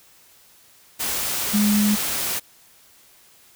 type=tone in noise; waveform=sine; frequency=208 Hz; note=G#3; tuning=3 cents sharp; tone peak=-16 dBFS; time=1.53-1.96 s; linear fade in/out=20 ms; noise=white; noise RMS=-25 dBFS; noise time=0.99-2.4 s; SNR=+6 dB; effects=white hiss -53 dBFS RMS until 3.55 s

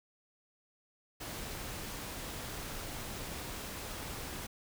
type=noise; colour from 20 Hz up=pink; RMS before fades=-42 dBFS; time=1.2-4.47 s; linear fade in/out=10 ms; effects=none

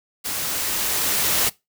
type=noise with level ramp; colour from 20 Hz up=white; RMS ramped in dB=-27 to -19 dBFS; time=0.24-1.5 s; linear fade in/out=20 ms; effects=noise-tail reverb RT60 0.2 s tail -21 dB re dry

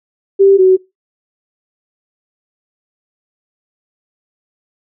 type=tone pair in turn; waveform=sine; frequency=392 / 374.6 Hz; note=G4 / F#4; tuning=0 / +21 cents; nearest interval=minor second; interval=79 cents; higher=first; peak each=-4 dBFS; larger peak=neither; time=0.39-0.58 / 0.58-0.77 s; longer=neither; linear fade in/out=20 ms; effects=noise-tail reverb RT60 0.2 s tail -21 dB re dry

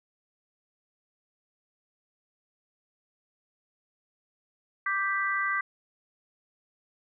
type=chord; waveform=sine; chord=G major; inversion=second; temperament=equal; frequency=1174.7 / 1568 / 1975.5 Hz; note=D6 / G6 / B6; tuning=0 / 0 / 0 cents; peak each=-30 dBFS; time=4.86-5.61 s; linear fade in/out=5 ms; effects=none

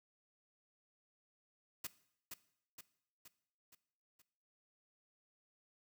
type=noise with echo; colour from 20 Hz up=white; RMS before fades=-42 dBFS; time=1.84-1.87 s; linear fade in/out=5 ms; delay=470 ms; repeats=5; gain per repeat=-5 dB; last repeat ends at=4.22 s; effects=noise-tail reverb RT60 0.7 s tail -18 dB re dry

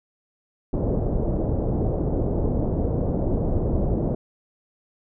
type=low-pass noise; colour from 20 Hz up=pink; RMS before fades=-23 dBFS; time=0.73-4.15 s; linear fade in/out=5 ms; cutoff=590 Hz; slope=24 dB/octave; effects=none

